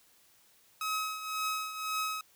sawtooth tone with tremolo, 1276 Hz, D#6, 43 cents sharp, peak -26 dBFS, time 0.81-2.21 s, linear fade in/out 2 ms, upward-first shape triangle, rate 1.9 Hz, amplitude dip 70%, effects white hiss -64 dBFS RMS until 2.35 s

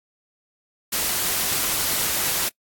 white noise, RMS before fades -23 dBFS, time 0.92-2.49 s, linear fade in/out 10 ms, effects noise-tail reverb RT60 0.1 s tail -26 dB re dry + AAC 64 kbps

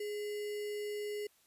sine tone with sample-and-hold, 416.7 Hz, G#4, 6 cents sharp, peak -36 dBFS, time 0-1.27 s, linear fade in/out 5 ms, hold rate 2450 Hz, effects white hiss -69 dBFS RMS until 1.46 s + resampled to 32000 Hz

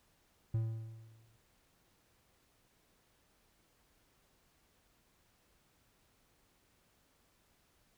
triangle tone with exponential decay, 112.1 Hz, A2, 33 cents sharp, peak -27 dBFS, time 0.54-1.37 s, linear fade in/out 5 ms, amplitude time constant 180 ms, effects pink hiss -72 dBFS RMS until 7.97 s

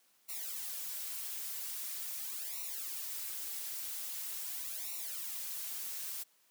blue noise with flanger, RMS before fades -41 dBFS, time 0.28-6.24 s, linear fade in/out 20 ms, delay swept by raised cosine 0.61 to 6.11 ms, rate 0.43 Hz, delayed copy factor -1, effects white hiss -70 dBFS RMS until 6.5 s + high-pass 200 Hz 12 dB/octave

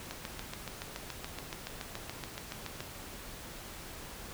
click train, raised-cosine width 0.2 ms, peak -21 dBFS, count 20, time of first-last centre 0.11-2.805 s, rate 7.05 Hz, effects pink hiss -46 dBFS RMS until 4.33 s

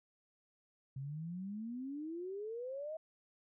sine exponential sweep, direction up, 130.7 to 646 Hz, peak -40 dBFS, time 0.96-2.97 s, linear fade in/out 5 ms, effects none

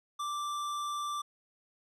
triangle tone with hard clipping, 1174.7 Hz, D6, in tune, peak -35 dBFS, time 0.19-1.22 s, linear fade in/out 10 ms, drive 18 dB, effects none

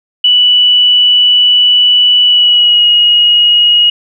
sine tone with pitch glide, 2960 to 2889 Hz, F#7 to F#7, 0 to -42 cents, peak -4 dBFS, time 0.24-3.9 s, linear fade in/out 5 ms, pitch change -42 cents, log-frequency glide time 2.24-2.87 s, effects none

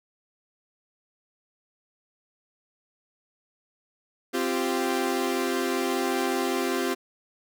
sawtooth chord, C suspended fourth, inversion none, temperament equal with one note detuned, 261.6 / 346.8 / 392 Hz, C4 / F4 / G4, 0 / -12 / 0 cents, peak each -25 dBFS, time 4.33-6.95 s, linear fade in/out 20 ms, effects none

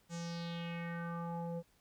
square tone with low-pass filter sweep, 169.7 Hz, F3, 49 cents flat, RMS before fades -41 dBFS, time 0.09-1.63 s, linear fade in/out 50 ms, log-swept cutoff 7500 to 550 Hz, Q 3.6, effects pink hiss -71 dBFS RMS until 1.8 s

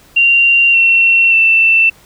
sine tone with pitch steps, 2767 / 2717 / 2674 Hz, F7 / F7 / E7, -17 / -48 / +24 cents, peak -6 dBFS, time 0.16-1.9 s, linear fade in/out 10 ms, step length 580 ms, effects pink hiss -45 dBFS RMS until 2.05 s

